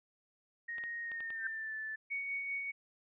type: tone with pitch glide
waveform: sine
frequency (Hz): 1868 to 1753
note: A#6 to A6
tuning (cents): +3 to -7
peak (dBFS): -38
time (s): 0.68-1.96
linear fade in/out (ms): 10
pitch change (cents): -110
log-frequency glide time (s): 1.02-1.74
type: clicks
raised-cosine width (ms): 0.2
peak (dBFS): -31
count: 5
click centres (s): 0.783 / 0.838 / 1.117 / 1.205 / 1.304
type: tone with exponential growth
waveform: sine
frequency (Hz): 1568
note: G6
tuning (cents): 0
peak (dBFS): -31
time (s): 1.33-1.47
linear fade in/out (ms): 2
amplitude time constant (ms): 30
type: tone with tremolo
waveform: sine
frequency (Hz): 2231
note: C#7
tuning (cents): +11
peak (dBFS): -34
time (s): 2.1-2.72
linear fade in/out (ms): 20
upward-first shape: sine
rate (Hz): 5.1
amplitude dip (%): 35
effects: resampled to 8000 Hz